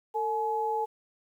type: tone pair together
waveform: sine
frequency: 450 / 850 Hz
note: A4 / G#5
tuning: +39 / +40 cents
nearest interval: major seventh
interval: 1101 cents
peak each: -31 / -28 dBFS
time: 0.14-0.86 s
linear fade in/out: 20 ms
effects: 10-bit